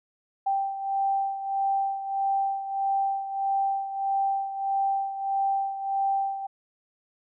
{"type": "beating tone pair", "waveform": "sine", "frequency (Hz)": [784, 785.6], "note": ["G5", "G5"], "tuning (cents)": [0, 4], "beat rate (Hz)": 1.6, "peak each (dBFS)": [-25, -31], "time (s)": [0.46, 6.47], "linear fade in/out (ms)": 10, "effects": []}